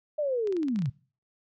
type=linear sweep; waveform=sine; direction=down; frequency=617 to 116.54 Hz; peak=-25 dBFS; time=0.18-0.9 s; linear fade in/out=10 ms
type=clicks; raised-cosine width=0.2 ms; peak=-28 dBFS; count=9; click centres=0.473 / 0.525 / 0.567 / 0.631 / 0.684 / 0.76 / 0.79 / 0.821 / 0.858 s
effects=noise-tail reverb RT60 0.4 s tail -23 dB re dry